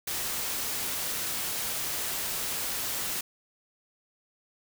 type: noise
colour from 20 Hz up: white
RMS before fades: -32 dBFS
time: 0.07-3.21 s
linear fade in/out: 5 ms
effects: none